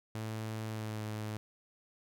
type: tone with pitch glide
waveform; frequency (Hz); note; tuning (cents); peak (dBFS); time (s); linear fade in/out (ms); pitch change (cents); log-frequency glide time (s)
sawtooth; 110 to 107.61; A2 to A2; 0 to -38; -33; 0.15-1.37; 0; -38; 0.68-1.01
effects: none